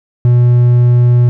triangle tone, 121.7 Hz, B2, 25 cents flat, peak -3 dBFS, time 0.25-1.29 s, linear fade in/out 0 ms, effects none

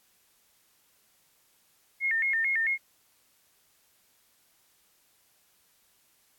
sine tone with vibrato, 1975.5 Hz, B6, in tune, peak -24 dBFS, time 2-2.78 s, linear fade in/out 50 ms, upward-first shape square, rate 4.5 Hz, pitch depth 150 cents each way, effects white hiss -66 dBFS RMS until 6.38 s + AAC 64 kbps

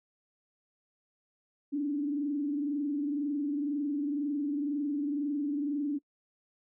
sine tone with frequency modulation, 289.3 Hz, D4, 26 cents flat, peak -28 dBFS, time 1.72-5.99 s, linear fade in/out 20 ms, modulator 22 Hz, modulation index 0.61, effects noise-tail reverb RT60 0.1 s tail -21 dB re dry

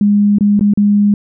sine tone with dropouts, 205 Hz, G#3, 22 cents flat, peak -7 dBFS, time 0.01-1.14 s, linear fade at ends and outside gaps 2 ms, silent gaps 0.385-0.408 / 0.594-0.609 / 0.737-0.774 s, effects none

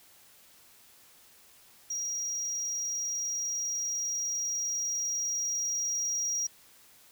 triangle tone with level ramp, 5710 Hz, F8, 37 cents sharp, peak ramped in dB -30 to -27 dBFS, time 1.9-6.47 s, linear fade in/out 5 ms, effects white hiss -58 dBFS RMS until 7.11 s

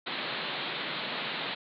white band-pass noise, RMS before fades -35 dBFS, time 0.06-1.55 s, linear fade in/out 10 ms, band 130 to 4200 Hz, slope 96 dB/octave, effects none

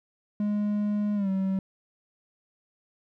triangle tone with pitch glide, 207.7 to 191.57 Hz, G#3 to G3, 0 to -40 cents, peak -22 dBFS, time 0.4-1.59 s, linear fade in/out 2 ms, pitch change -140 cents, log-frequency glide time 1.15-1.29 s, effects none

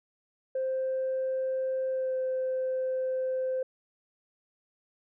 sine tone with pitch glide, 523.3 to 518.2 Hz, C5 to C5, 0 to -17 cents, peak -26 dBFS, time 0.55-3.63 s, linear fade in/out 5 ms, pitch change -17 cents, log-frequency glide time 1.9-2.16 s, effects tanh soft clip ceiling -24 dBFS

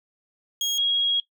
30% pulse / sine tone pair in turn, 3280 / 3295 Hz, G#7 / G#7, -22 / -14 cents, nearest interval unison, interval 8 cents, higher second, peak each -20 / -19 dBFS, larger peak second, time 0.61-0.78 / 0.78-1.2 s, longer second, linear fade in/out 2 ms, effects noise-tail reverb RT60 0.1 s tail -18 dB re dry

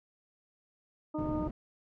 harmonic tone, 306.5 Hz, D#4, 26 cents flat, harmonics 1 / 2 / 3 / 4, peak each -33 / -39 / -43 / -45 dBFS, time 1.14-1.48 s, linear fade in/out 10 ms
white low-pass noise, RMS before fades -38 dBFS, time 1.18-1.51 s, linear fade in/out 5 ms, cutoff 210 Hz, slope 12 dB/octave
effects none

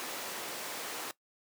pink high-pass noise, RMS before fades -40 dBFS, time 0-1.11 s, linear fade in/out 0 ms, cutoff 400 Hz, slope 12 dB/octave, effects noise-tail reverb RT60 0.1 s tail -18 dB re dry

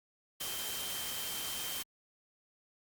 sine tone in noise, 3136 Hz, G7, in tune, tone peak -43 dBFS, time 0.4-1.83 s, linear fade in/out 10 ms, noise white, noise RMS -39 dBFS, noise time 0.4-1.83 s, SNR -7 dB, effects Opus 48 kbps

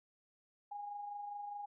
sine tone with amplitude modulation, 820 Hz, G#5, 22 cents flat, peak -40 dBFS, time 0.71-1.66 s, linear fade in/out 10 ms, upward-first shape sine, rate 24.9 Hz, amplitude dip 40%, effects none

